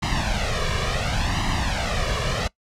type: noise with flanger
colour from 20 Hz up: pink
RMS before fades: -23 dBFS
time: 0.02-2.48 s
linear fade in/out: 10 ms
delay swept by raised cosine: 1 to 1.77 ms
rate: 0.7 Hz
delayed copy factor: +0.8
effects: noise-tail reverb RT60 0.1 s tail -21 dB re dry + low-pass 5000 Hz 12 dB/octave